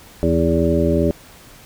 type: harmonic tone with a mistuned harmonic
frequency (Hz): 82.41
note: E2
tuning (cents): 0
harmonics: 1 / 2 / 3 / 4 / 5 / 7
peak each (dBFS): -21 / -21 / -21 / -21 / -21 / -21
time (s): 0.23-1.11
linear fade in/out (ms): 0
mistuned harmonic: 1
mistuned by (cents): -110
effects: pink hiss -44 dBFS RMS until 1.65 s